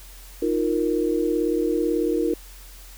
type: chord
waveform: sine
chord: Eb suspended second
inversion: none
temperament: equal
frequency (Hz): 311.1 / 349.2 / 466.2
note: Eb4 / F4 / Bb4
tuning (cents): 0 / 0 / 0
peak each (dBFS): -24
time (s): 0.42-2.34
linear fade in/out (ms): 5
effects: added 44 Hz sine -42 dBFS peak until 2.97 s + white hiss -47 dBFS RMS until 2.97 s